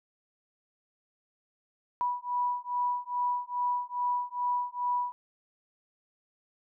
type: beating tone pair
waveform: sine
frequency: 979 / 981.4 Hz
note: B5 / B5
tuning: -15 / -11 cents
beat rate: 2.4 Hz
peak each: -31 dBFS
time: 2.01-5.12 s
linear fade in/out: 0 ms
effects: none